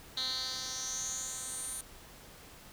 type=tone with band-pass filter sweep; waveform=10% pulse; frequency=258.5 Hz; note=C4; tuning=21 cents flat; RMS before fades=-38 dBFS; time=0.17-1.81 s; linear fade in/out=2 ms; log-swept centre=4000 to 9800 Hz; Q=6.3; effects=pink hiss -53 dBFS RMS until 2.72 s